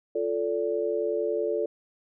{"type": "chord", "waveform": "sine", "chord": "D minor", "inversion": "first", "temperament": "equal with one note detuned", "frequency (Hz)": [349.2, 440, 576.9], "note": ["F4", "A4", "D5"], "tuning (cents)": [0, 0, -31], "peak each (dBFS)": [-31, -27, -30], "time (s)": [0.15, 1.66], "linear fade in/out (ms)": 5, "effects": []}